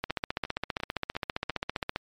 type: two click trains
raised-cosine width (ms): 0.3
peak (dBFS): -13 / -21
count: 30 / 5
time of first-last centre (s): 0.04-1.961 / 0.1-1.504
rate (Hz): 15.1 / 2.85
effects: MP3 64 kbps